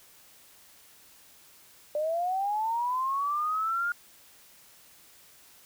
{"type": "linear sweep", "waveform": "sine", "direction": "up", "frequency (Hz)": [587.3, 1427], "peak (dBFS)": -26, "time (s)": [1.95, 3.92], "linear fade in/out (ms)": 2, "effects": ["white hiss -56 dBFS RMS until 5.65 s"]}